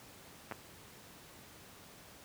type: clicks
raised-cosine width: 0.5 ms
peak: -25 dBFS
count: 2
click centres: 0.513 / 0.522 s
effects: pink hiss -55 dBFS RMS until 2.24 s + high-pass 80 Hz 12 dB/octave